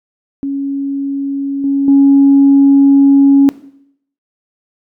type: tone with level steps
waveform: sine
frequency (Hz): 277.2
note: C#4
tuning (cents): 0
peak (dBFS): -15 / -10 / -3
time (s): 0.43-3.49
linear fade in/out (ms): 0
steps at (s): 1.64 / 1.88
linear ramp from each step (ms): 2
effects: noise-tail reverb RT60 0.7 s tail -18 dB re dry + tanh soft clip ceiling 0 dBFS